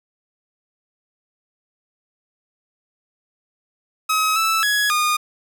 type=tone with pitch steps; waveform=sawtooth; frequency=1275 / 1316 / 1676 / 1222 Hz; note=D#6 / E6 / G#6 / D#6; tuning=+42 / -3 / +15 / -32 cents; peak=-13 dBFS; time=4.09-5.17 s; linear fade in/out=10 ms; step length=270 ms; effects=8-bit